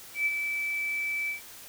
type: tone with ADSR envelope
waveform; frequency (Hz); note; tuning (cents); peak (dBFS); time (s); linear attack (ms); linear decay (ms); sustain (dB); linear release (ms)
sine; 2314; D7; -26; -22; 0.14-1.41; 120; 36; -6; 120
effects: white hiss -47 dBFS RMS until 1.68 s